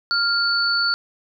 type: tone pair together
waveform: sine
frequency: 1396.9 / 4473 Hz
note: F6 / C#8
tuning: 0 / +15 cents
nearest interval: octave + minor sixth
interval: 2015 cents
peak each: -20 / -20 dBFS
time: 0.11-0.94 s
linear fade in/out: 0 ms
effects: none